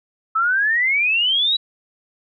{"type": "exponential sweep", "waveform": "sine", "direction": "up", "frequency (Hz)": [1289, 3951], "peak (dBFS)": -15, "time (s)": [0.35, 1.57], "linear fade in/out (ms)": 10, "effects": []}